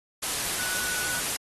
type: tone in noise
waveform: sine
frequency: 1480 Hz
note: F#6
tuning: in tune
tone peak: -33 dBFS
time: 0.58-1.2 s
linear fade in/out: 10 ms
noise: white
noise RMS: -29 dBFS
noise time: 0.22-1.37 s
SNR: -7 dB
effects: AAC 32 kbps